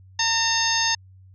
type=harmonic tone with a mistuned harmonic; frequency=910 Hz; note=A#5; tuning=42 cents flat; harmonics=1 / 2 / 3 / 4 / 5 / 6 / 7; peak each=-27 / -26 / -31 / -28 / -30 / -25 / -26 dBFS; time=0.19-0.95 s; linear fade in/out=5 ms; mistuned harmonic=6; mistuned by=-90 cents; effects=added 94 Hz sine -46 dBFS peak until 1.34 s